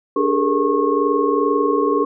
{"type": "tone cluster", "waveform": "sine", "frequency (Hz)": [290.5, 402.8, 424.9, 465.6, 1089], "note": ["D4", "G4", "G#4", "A#4", "C#6"], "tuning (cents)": [-19, 47, 40, -2, -31], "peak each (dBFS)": -21, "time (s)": [0.16, 2.05], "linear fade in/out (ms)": 5, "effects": []}